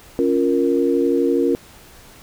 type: chord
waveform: sine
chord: Bb minor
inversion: first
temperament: equal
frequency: 277.2 / 349.2 / 466.2 Hz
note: Db4 / F4 / Bb4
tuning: 0 / 0 / 0 cents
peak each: -19 dBFS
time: 0.19-1.55 s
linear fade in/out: 0 ms
effects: pink hiss -45 dBFS RMS until 2.22 s